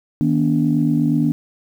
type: tone cluster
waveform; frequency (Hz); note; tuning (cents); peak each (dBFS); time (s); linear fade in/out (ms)
sine; 157.7 / 240.2 / 288.5; D#3 / B3 / D4; +24 / -48 / -31; -18; 0.21-1.32; 0
effects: tanh soft clip ceiling -5 dBFS + 8-bit